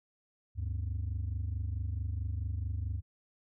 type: tone pair together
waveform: sine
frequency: 73.42 / 98 Hz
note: D2 / G2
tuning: 0 / 0 cents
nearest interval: perfect fourth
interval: 500 cents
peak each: -33 / -33 dBFS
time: 0.55-3.02 s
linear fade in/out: 50 ms
effects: tanh soft clip ceiling -29 dBFS